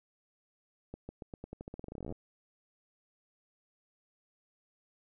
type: accelerating click train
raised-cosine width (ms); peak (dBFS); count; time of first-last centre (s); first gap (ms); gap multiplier
2; -29; 24; 0.94-2.124; 150; 0.88
effects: none